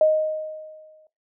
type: tone with exponential decay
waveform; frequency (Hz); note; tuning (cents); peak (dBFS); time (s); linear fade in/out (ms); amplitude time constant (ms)
sine; 622.3; D#5; 0; -12; 0.01-1.07; 2; 230
effects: noise-tail reverb RT60 0.2 s tail -17 dB re dry